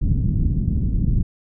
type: low-pass noise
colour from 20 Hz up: pink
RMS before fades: -19 dBFS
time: 0.01-1.23 s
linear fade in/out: 10 ms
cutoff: 220 Hz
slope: 24 dB/octave
effects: none